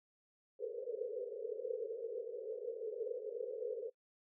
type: band-pass noise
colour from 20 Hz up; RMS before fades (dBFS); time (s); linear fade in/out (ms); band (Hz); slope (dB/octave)
white; -42; 0.59-3.9; 20; 430 to 500; 96
effects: noise-tail reverb RT60 0.1 s tail -21 dB re dry